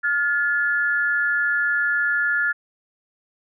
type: tone pair together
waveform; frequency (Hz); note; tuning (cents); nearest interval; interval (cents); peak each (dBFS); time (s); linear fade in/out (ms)
sine; 1416.5 / 1720; F6 / A6; +24 / -40; minor third; 336; -21; 0.03-2.53; 20
effects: none